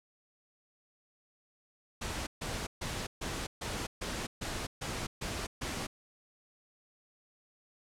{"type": "noise bursts", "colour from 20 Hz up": "pink", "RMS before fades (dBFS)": -37, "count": 10, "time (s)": [2.01, 5.87], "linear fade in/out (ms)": 10, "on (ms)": 260, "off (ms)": 140, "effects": ["low-pass 9000 Hz 12 dB/octave"]}